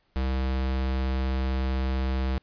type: tone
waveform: square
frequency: 65.41 Hz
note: C2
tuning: in tune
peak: -25 dBFS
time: 0.16-2.38 s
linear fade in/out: 0 ms
effects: pink hiss -69 dBFS RMS until 2.42 s + resampled to 11025 Hz